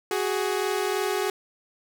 sawtooth tone pair together, 372.3 / 415.4 Hz, F#4 / G#4, +11 / 0 cents, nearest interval major second, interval 189 cents, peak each -23 dBFS, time 0.11-1.3 s, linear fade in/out 2 ms, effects none

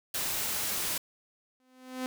white noise, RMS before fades -32 dBFS, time 0.14-0.98 s, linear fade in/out 5 ms
sawtooth tone with exponential growth, 256.4 Hz, C4, 35 cents flat, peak -26 dBFS, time 1.6-2.06 s, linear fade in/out 0 ms, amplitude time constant 99 ms
effects none

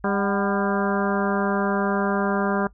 harmonic tone with a mistuned harmonic, 200.1 Hz, G3, 36 cents sharp, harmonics 1 / 2 / 3 / 4 / 5 / 6 / 7 / 8, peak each -24 / -27 / -29 / -30 / -31 / -32 / -32 / -33 dBFS, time 0.04-2.67 s, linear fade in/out 2 ms, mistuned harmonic 4, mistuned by -88 cents, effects noise-tail reverb RT60 0.1 s tail -20 dB re dry + added 50 Hz sine -48 dBFS peak until 2.73 s

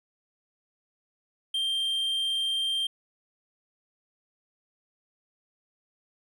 triangle tone, 3169 Hz, G7, 18 cents sharp, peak -24 dBFS, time 1.54-2.87 s, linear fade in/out 5 ms, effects none

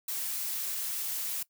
blue noise, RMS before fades -34 dBFS, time 0.08-1.43 s, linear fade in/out 5 ms, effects noise-tail reverb RT60 0.1 s tail -20 dB re dry

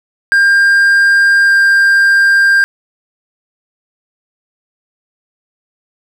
triangle tone pair in turn, 1600 / 1593.8 Hz, G6 / G6, +35 / +28 cents, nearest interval unison, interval 7 cents, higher first, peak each -4 dBFS, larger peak neither, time 0.32-1.48 / 1.48-2.64 s, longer neither, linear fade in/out 0 ms, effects none

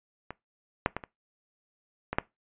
clicks, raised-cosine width 0.5 ms, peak -22 / -8 / -16 / -25 / -16 / -8 dBFS, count 6, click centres 0.306 / 0.861 / 0.966 / 1.038 / 2.13 / 2.185 s, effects noise-tail reverb RT60 0.2 s tail -21 dB re dry + resampled to 8000 Hz

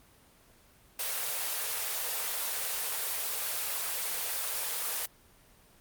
white high-pass noise, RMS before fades -33 dBFS, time 0.99-5.06 s, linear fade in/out 5 ms, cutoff 420 Hz, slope 96 dB/octave, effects pink hiss -60 dBFS RMS until 5.8 s + Opus 24 kbps

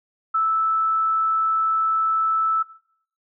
sine tone, 1314 Hz, E6, 6 cents flat, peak -17 dBFS, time 0.34-2.63 s, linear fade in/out 10 ms, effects noise-tail reverb RT60 0.6 s tail -18 dB re dry

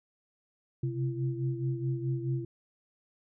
sine tone cluster, 130.1 / 134.8 / 338.8 Hz, C3 / C#3 / E4, -9 / -48 / +48 cents, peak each -31 / -35 / -37 dBFS, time 0.83-2.45 s, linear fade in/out 5 ms, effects none

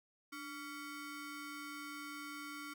25% pulse ring-modulated tone, 840 Hz, G#5, 19 cents sharp, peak -38 dBFS, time 0.32-2.74 s, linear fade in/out 10 ms, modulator 545 Hz, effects none

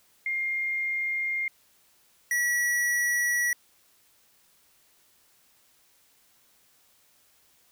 sine / square tone pair in turn, 2119 / 1934.2 Hz, C7 / B6, +21 / -37 cents, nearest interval major second, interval 158 cents, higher first, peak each -26 / -24 dBFS, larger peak second, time 0.26-1.48 / 2.31-3.53 s, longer neither, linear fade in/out 2 ms, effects white hiss -63 dBFS RMS until 7.71 s

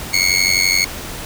20% pulse tone with amplitude modulation, 2190 Hz, C#7, 22 cents flat, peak -4 dBFS, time 0.13-0.85 s, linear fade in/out 10 ms, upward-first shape sine, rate 91.8 Hz, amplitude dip 90%, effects pink hiss -29 dBFS RMS until 1.25 s

